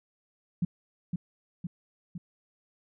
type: tone with echo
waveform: sine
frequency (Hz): 174.61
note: F3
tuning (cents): 0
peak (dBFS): -23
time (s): 0.62-0.65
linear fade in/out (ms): 5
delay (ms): 510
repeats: 3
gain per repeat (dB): -4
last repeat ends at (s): 2.18
effects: none